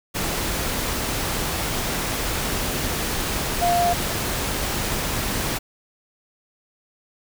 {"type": "tone in noise", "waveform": "sine", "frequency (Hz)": 698.5, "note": "F5", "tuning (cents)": 0, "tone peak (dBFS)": -17, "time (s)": [3.61, 3.94], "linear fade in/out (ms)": 20, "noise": "pink", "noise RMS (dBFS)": -25, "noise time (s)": [0.14, 5.59], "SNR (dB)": 5, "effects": []}